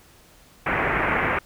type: low-pass noise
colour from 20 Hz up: white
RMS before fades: -23 dBFS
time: 0.66-1.39 s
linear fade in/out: 5 ms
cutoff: 2300 Hz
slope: 48 dB/octave
effects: pink hiss -53 dBFS RMS until 1.45 s